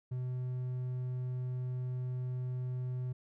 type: tone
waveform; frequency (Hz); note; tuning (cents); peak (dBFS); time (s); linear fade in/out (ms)
triangle; 126.3; B2; +39; -32; 0.11-3.13; 10
effects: none